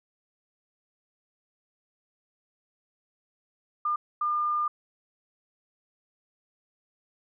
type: tone bursts at uneven times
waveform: sine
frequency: 1205 Hz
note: D6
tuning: 44 cents sharp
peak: -24 dBFS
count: 2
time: 3.85-3.96 / 4.21-4.68 s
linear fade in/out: 5 ms
effects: none